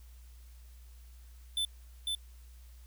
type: tone with echo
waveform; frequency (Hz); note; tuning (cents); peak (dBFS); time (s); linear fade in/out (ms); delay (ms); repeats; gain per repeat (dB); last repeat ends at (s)
square; 3520; A7; 0; -30; 1.57-1.65; 2; 500; 1; -2; 2.15
effects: added 60 Hz sine -50 dBFS peak until 2.86 s + white hiss -65 dBFS RMS until 2.86 s